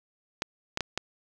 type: clicks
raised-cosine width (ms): 0.2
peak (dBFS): -11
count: 4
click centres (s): 0.421 / 0.774 / 0.807 / 0.976
effects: none